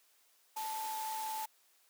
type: tone in noise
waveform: sine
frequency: 876 Hz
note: A5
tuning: 8 cents flat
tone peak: -37 dBFS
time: 0.56-1.46 s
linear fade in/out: 10 ms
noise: white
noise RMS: -45 dBFS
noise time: 0.56-1.46 s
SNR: +5 dB
effects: white hiss -69 dBFS RMS until 1.89 s + high-pass 400 Hz 12 dB/octave